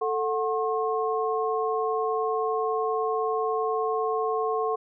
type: tone cluster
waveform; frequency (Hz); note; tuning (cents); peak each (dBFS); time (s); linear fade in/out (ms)
sine; 441.8 / 733 / 1077; A4 / F#5 / C6; +7 / -16 / +50; -26 / -30 / -29; 0.01-4.76; 10
effects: none